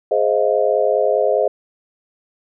sine chord, F minor seventh, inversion first, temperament just, 419.1 / 523.8 / 628.6 / 698.5 Hz, Ab4 / C5 / Eb5 / F5, +16 / +2 / +18 / 0 cents, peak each -19 / -18 / -18 / -23 dBFS, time 0.11-1.48 s, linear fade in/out 5 ms, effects none

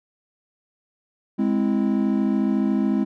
triangle chord, Ab augmented, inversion none, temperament equal, 207.7 / 261.6 / 329.6 Hz, Ab3 / C4 / E4, 0 / 0 / 0 cents, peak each -19 / -21 / -24 dBFS, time 1.38-3.05 s, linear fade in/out 20 ms, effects none

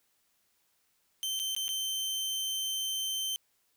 sawtooth tone with dropouts, 3103 Hz, G7, 18 cents flat, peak -28 dBFS, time 1.23-3.36 s, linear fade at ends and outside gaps 0 ms, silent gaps 1.392-1.398 / 1.55-1.564 / 1.681-1.69 s, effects white hiss -73 dBFS RMS until 3.76 s

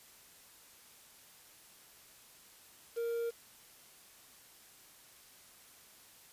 triangle tone with quantisation, 466.2 Hz, A#4, in tune, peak -31 dBFS, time 2.96-3.31 s, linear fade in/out 20 ms, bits 9, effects white hiss -59 dBFS RMS until 6.32 s + resampled to 32000 Hz

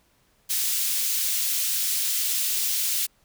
white high-pass noise, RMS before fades -25 dBFS, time 0.49-3.07 s, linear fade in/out 20 ms, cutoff 3100 Hz, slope 12 dB/octave, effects pink hiss -64 dBFS RMS until 3.24 s

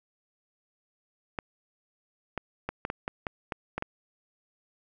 clicks, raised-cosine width 0.5 ms, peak -16 dBFS, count 10, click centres 1.388 / 2.377 / 2.69 / 2.851 / 2.901 / 3.079 / 3.268 / 3.522 / 3.78 / 3.824 s, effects none

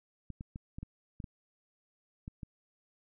clicks, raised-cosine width 5 ms, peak -29 dBFS, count 9, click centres 0.303 / 0.409 / 0.559 / 0.785 / 0.83 / 1.202 / 1.242 / 2.279 / 2.432 s, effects none

